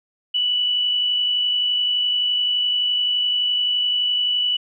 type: tone with amplitude modulation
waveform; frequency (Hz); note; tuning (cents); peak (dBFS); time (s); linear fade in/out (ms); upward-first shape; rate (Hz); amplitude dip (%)
sine; 2960; F#7; 0; -16; 0.34-4.57; 10; sine; 51.7; 30
effects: none